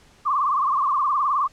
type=tone with vibrato; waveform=sine; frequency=1121 Hz; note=C#6; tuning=19 cents sharp; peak=-18 dBFS; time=0.25-1.48 s; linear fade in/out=20 ms; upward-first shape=triangle; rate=19 Hz; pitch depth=160 cents each way; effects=pink hiss -54 dBFS RMS until 1.52 s + low-pass 8000 Hz 12 dB/octave